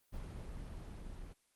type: noise with level ramp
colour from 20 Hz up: brown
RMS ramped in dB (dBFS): -44 to -48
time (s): 0.12-1.34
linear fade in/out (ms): 20
effects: white hiss -75 dBFS RMS until 1.55 s + Opus 24 kbps